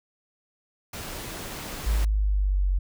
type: noise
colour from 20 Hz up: pink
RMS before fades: -36 dBFS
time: 0.93-2.05 s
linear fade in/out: 5 ms
type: exponential sweep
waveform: sine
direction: down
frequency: 54.1 to 46 Hz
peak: -20 dBFS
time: 1.86-2.79 s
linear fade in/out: 10 ms
effects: none